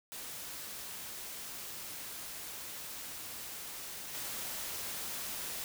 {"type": "noise with level steps", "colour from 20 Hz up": "white", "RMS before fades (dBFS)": [-44, -40], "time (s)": [0.12, 5.64], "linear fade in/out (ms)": 0, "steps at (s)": 4.13, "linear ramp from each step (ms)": 20, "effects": []}